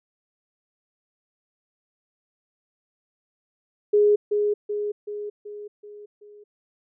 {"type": "tone with echo", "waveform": "sine", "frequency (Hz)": 415.3, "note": "G#4", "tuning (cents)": 0, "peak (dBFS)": -14, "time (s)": [3.93, 4.16], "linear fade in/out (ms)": 10, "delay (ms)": 380, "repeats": 6, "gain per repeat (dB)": -5, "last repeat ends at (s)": 6.44, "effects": []}